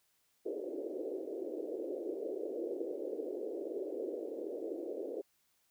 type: band-pass noise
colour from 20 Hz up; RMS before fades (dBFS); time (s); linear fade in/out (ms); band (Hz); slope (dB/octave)
pink; -40; 0.45-5.22; 10; 320 to 540; 48
effects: white hiss -75 dBFS RMS until 5.7 s